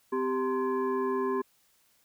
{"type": "tone with frequency modulation", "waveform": "sine", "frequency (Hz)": 392.7, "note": "G4", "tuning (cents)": 3, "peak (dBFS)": -26, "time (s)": [0.12, 1.42], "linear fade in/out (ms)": 10, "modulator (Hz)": 650, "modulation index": 0.99, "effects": ["white hiss -67 dBFS RMS until 2.04 s"]}